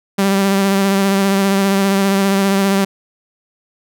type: tone with vibrato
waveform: sawtooth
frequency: 196 Hz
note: G3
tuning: in tune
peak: -8 dBFS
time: 0.18-2.85 s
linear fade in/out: 10 ms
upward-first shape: sine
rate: 15 Hz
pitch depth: 24 cents each way
effects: none

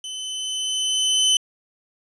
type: tone with level ramp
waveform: sawtooth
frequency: 3038 Hz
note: F#7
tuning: 45 cents sharp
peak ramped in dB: -27 to -11 dBFS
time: 0.04-1.37 s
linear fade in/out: 2 ms
effects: resampled to 22050 Hz

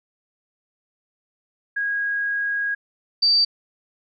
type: tone pair in turn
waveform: sine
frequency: 1643 / 4639 Hz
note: G#6 / D8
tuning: -19 / -22 cents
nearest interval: octave + tritone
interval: 1797 cents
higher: second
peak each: -21 / -14 dBFS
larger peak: second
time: 1.76-2.75 / 3.22-3.45 s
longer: first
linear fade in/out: 10 ms
effects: none

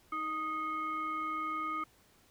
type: tone with frequency modulation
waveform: sine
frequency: 1244.5 Hz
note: D#6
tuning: in tune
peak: -33 dBFS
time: 0.12-1.84 s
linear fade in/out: 5 ms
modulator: 930 Hz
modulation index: 0.61
effects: pink hiss -65 dBFS RMS until 2.3 s

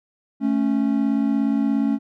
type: tone pair together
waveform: triangle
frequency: 219.3 / 276.3 Hz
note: A3 / C#4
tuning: -6 / -6 cents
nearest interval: major third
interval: 400 cents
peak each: -19 / -18 dBFS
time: 0.4-1.99 s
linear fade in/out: 50 ms
effects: none

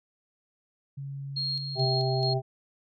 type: tone with pitch glide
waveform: sine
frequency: 138.59 to 139.63 Hz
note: C#3 to C#3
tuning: 0 to +13 cents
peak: -34 dBFS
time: 0.97-1.86 s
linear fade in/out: 10 ms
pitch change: +13 cents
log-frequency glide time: 1.51-1.64 s
type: tone with tremolo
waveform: sine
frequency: 4256 Hz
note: C8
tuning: 29 cents sharp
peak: -28 dBFS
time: 1.36-2.34 s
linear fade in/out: 10 ms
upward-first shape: square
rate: 2.3 Hz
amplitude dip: 55%
type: harmonic tone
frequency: 130.81 Hz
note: C3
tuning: in tune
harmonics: 1 / 3 / 5 / 6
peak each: -26 / -31 / -33 / -34 dBFS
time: 1.75-2.42 s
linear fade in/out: 50 ms
effects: none

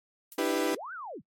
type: noise with exponential decay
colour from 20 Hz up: violet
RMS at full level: -40 dBFS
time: 0.32-0.41 s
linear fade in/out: 0 ms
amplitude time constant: 19 ms
type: chord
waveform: 35% pulse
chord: E minor seventh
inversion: third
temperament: equal with one note detuned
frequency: 297.4 / 329.6 / 392 / 493.9 Hz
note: D4 / E4 / G4 / B4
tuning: +22 / 0 / 0 / 0 cents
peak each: -30 dBFS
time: 0.38-0.75 s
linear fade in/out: 5 ms
type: linear two-way sweep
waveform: sine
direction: up then down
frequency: 87.31 to 1570 to 87.31 Hz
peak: -37 dBFS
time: 0.72-1.22 s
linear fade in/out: 50 ms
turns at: 0.93 s
effects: noise-tail reverb RT60 0.1 s tail -26 dB re dry + MP3 64 kbps

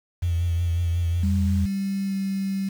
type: tone with vibrato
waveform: sine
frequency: 85.6 Hz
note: F2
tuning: 34 cents flat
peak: -20 dBFS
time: 0.22-1.66 s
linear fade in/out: 10 ms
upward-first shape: triangle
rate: 5.5 Hz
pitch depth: 49 cents each way
type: tone with pitch glide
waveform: sine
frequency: 195.8 to 194.22 Hz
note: G3 to G3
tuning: -2 to -16 cents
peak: -23 dBFS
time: 1.23-2.69 s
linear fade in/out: 5 ms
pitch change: -14 cents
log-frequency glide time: 2.07-2.13 s
effects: 7-bit

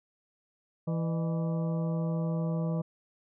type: harmonic tone with a mistuned harmonic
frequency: 164.81 Hz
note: E3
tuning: in tune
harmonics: 1 / 2 / 3 / 4 / 5 / 6 / 7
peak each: -28 / -42 / -39 / -40 / -51 / -50 / -50 dBFS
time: 0.87-2.82 s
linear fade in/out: 10 ms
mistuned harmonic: 4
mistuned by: -120 cents
effects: none

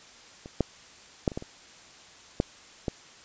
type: clicks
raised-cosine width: 2 ms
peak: -27 / -9 / -9 / -25 / -18 / -27 / -9 / -14 dBFS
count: 8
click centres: 0.459 / 0.607 / 1.278 / 1.318 / 1.375 / 1.424 / 2.401 / 2.882 s
effects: white hiss -51 dBFS RMS until 3.24 s + resampled to 16000 Hz

